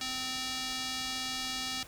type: tone with band-pass filter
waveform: square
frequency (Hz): 258.7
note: C4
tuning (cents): -19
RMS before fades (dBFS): -36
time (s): 0.01-1.83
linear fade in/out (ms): 2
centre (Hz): 4500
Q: 1.4
effects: pink hiss -51 dBFS RMS until 1.87 s